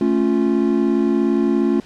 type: chord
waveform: triangle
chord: A augmented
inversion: none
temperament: equal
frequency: 220 / 277.2 / 349.2 Hz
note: A3 / C#4 / E#4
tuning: 0 / 0 / 0 cents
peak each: -17 dBFS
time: 0.01-1.8 s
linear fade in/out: 2 ms
effects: pink hiss -45 dBFS RMS until 1.85 s + low-pass 6000 Hz 12 dB/octave